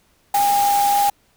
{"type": "tone in noise", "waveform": "sine", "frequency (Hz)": 810, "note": "G#5", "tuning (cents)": -43, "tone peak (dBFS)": -14, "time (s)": [0.34, 1.1], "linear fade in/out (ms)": 5, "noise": "white", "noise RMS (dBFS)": -26, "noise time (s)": [0.34, 1.1], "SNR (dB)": 9, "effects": ["pink hiss -60 dBFS RMS until 1.36 s"]}